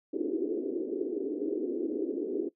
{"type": "band-pass noise", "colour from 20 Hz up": "white", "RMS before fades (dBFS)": -32, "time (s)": [0.13, 2.49], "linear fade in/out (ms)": 10, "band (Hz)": [290, 410], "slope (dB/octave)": 48, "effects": ["noise-tail reverb RT60 0.1 s tail -17 dB re dry"]}